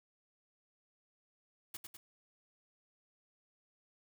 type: noise with echo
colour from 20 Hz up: white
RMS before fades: -44 dBFS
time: 1.74-1.77 s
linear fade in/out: 5 ms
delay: 100 ms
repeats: 2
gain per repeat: -4 dB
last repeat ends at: 1.97 s
effects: none